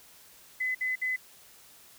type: tone bursts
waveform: sine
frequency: 2020 Hz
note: B6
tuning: 39 cents sharp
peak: -27 dBFS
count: 3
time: 0.6-1.164 s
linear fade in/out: 10 ms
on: 150 ms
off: 57 ms
effects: white hiss -55 dBFS RMS until 1.98 s